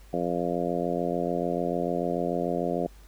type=harmonic tone; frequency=86.8 Hz; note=F2; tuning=10 cents flat; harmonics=2 / 3 / 4 / 5 / 6 / 7 / 8; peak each=-33 / -33 / -33 / -33 / -33 / -33 / -33 dBFS; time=0.13-2.87 s; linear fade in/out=5 ms; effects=added 50 Hz sine -48 dBFS peak until 3.07 s + pink hiss -58 dBFS RMS until 3.07 s